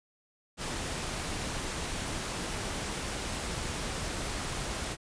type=noise; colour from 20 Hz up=pink; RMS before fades=-35 dBFS; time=0.57-4.97 s; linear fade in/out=50 ms; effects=resampled to 22050 Hz